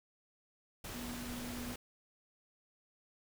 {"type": "tone in noise", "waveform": "sine", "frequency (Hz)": 243.1, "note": "B3", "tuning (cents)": -27, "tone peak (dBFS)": -43, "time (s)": [0.94, 1.74], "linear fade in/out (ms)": 5, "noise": "pink", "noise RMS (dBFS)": -45, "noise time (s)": [0.84, 1.76], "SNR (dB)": -1, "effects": []}